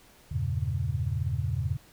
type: chord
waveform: sine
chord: E diminished seventh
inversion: none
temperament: equal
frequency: 82.41 / 98 / 116.54 / 138.59 Hz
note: E2 / G2 / Bb2 / Db3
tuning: 0 / 0 / 0 / 0 cents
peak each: -32 dBFS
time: 0.31-1.77 s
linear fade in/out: 10 ms
effects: pink hiss -57 dBFS RMS until 1.92 s